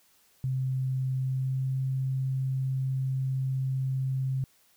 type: tone with pitch glide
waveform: sine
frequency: 130.81 to 132.25 Hz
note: C3 to C3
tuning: 0 to +19 cents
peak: -26 dBFS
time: 0.44-4.44 s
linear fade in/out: 0 ms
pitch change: +19 cents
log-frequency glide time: 1.17-1.78 s
effects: white hiss -64 dBFS RMS until 4.76 s